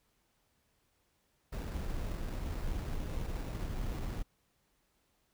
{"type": "noise with sample-and-hold", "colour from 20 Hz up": "brown", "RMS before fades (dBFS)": -37, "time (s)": [1.52, 4.23], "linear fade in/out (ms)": 10, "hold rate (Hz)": 3150, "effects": ["pink hiss -75 dBFS RMS until 5.33 s"]}